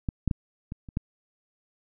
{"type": "clicks", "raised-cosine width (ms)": 5, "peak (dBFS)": [-15, -11, -13, -22, -29, -14], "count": 6, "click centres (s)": [0.088, 0.277, 0.312, 0.721, 0.888, 0.971], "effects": []}